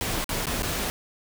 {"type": "noise with dropouts", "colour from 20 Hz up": "pink", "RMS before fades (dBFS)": -28, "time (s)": [0.01, 0.9], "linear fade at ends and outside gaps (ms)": 0, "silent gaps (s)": [[0.243, 0.292], [0.456, 0.469], [0.622, 0.631]], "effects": []}